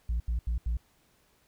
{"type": "tone bursts", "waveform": "sine", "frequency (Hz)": 57.9, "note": "A#1", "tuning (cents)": -11, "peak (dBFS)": -24, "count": 4, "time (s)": [0.09, 0.77], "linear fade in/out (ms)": 5, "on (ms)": 110, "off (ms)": 80, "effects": ["tanh soft clip ceiling -25 dBFS", "pink hiss -67 dBFS RMS until 1.47 s"]}